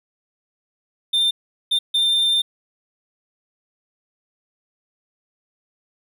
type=tone bursts at uneven times; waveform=triangle; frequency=3595 Hz; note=A7; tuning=36 cents sharp; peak=-14 dBFS; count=3; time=1.13-1.31 / 1.71-1.79 / 1.94-2.42 s; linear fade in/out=10 ms; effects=none